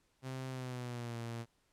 sawtooth tone with pitch glide, 130.81 to 116.54 Hz, C3 to A#2, 0 to 0 cents, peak -36 dBFS, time 0.22-1.46 s, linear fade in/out 50 ms, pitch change -200 cents, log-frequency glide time 0.49-1.17 s, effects pink hiss -75 dBFS RMS until 1.72 s + low-pass 11000 Hz 12 dB/octave

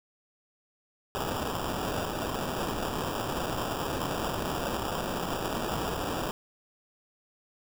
blue noise with sample-and-hold, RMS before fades -32 dBFS, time 1.15-6.31 s, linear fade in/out 0 ms, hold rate 2100 Hz, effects none

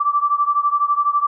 sine beating tone pair, 1162 / 1174 Hz, D6 / D6, -19 / -1 cents, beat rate 12 Hz, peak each -17 / -19 dBFS, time 0-1.27 s, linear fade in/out 10 ms, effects none

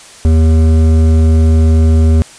triangle tone with hard clipping, 79.8 Hz, D#2, 44 cents sharp, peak -7 dBFS, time 0.25-2.22 s, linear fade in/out 0 ms, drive 15 dB, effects white hiss -36 dBFS RMS until 2.38 s + resampled to 22050 Hz

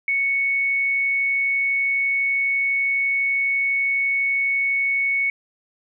sine tone, 2217 Hz, C#7, in tune, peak -18 dBFS, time 0.08-5.3 s, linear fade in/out 2 ms, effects none

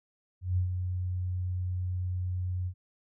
sine tone with ADSR envelope, 90.9 Hz, F#2, 30 cents flat, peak -23 dBFS, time 0.41-2.74 s, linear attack 160 ms, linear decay 110 ms, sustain -6 dB, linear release 73 ms, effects none

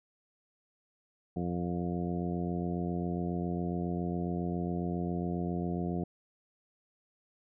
harmonic tone with a mistuned harmonic, 87.31 Hz, F2, in tune, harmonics 1 / 2 / 3 / 4 / 5 / 6 / 7 / 8, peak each -40 / -33 / -39 / -39 / -43 / -50 / -48 / -43 dBFS, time 1.36-6.04 s, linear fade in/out 5 ms, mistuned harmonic 8, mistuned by +23 cents, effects none

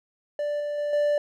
triangle tone with level steps, 587.3 Hz, D5, in tune, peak -23 / -25 / -23 / -18 dBFS, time 0.39-1.18 s, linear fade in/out 2 ms, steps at 0.6 / 0.78 / 0.93 s, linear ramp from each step 2 ms, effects none

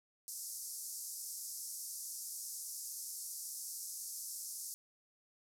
white band-pass noise, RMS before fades -45 dBFS, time 0.28-4.74 s, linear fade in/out 0 ms, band 5100 to 13000 Hz, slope 48 dB/octave, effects none

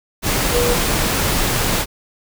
sine tone in noise, 484 Hz, B4, 35 cents flat, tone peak -17 dBFS, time 0.5-0.77 s, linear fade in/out 50 ms, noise pink, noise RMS -18 dBFS, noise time 0.22-1.86 s, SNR -2 dB, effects none

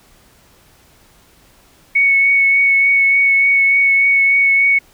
sine tone with vibrato, 2217 Hz, C#7, in tune, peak -9 dBFS, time 1.95-4.79 s, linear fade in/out 10 ms, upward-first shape triangle, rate 3.4 Hz, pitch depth 15 cents each way, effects pink hiss -50 dBFS RMS until 4.93 s

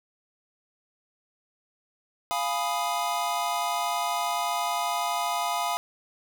square chord, F half-diminished seventh, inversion none, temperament equal, 698.5 / 830.6 / 987.8 / 1244.5 Hz, F5 / Ab5 / Cb6 / Eb6, 0 / 0 / 0 / 0 cents, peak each -31 / -33 / -32 / -33 dBFS, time 2.31-5.77 s, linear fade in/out 0 ms, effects none

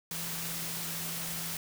sine tone in noise, 166.9 Hz, E3, 22 cents sharp, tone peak -43 dBFS, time 0.11-1.57 s, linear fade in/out 2 ms, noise white, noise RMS -37 dBFS, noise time 0.11-1.57 s, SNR -9 dB, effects none

